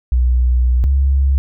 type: tone pair in turn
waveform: sine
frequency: 61.74 / 68.06 Hz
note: B1 / C#2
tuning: 0 / -31 cents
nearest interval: major second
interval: 169 cents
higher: second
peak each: -10 dBFS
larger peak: neither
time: 0.12-0.84 / 0.84-1.38 s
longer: first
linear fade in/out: 0 ms
effects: none